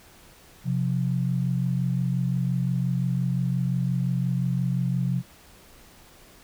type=tone pair together; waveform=sine; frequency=131 / 176.75 Hz; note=C3 / F3; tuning=+2 / +21 cents; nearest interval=perfect fourth; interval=519 cents; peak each=-24 / -26 dBFS; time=0.64-5.23 s; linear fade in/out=50 ms; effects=pink hiss -52 dBFS RMS until 6.43 s